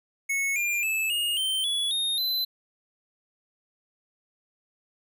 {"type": "tone with pitch steps", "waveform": "square", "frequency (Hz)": [2200, 2399, 2616, 2853, 3111, 3393, 3700, 4035], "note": ["C#7", "D7", "E7", "F7", "G7", "G#7", "A#7", "B7"], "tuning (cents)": [-14, 36, -14, 36, -14, 36, -14, 36], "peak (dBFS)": -25, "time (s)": [0.29, 2.45], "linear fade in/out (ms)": 10, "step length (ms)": 270, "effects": []}